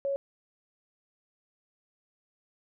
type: tone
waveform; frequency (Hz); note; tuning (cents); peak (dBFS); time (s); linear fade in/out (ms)
sine; 554.4; C#5; 0; -27; 0.05-0.16; 0
effects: none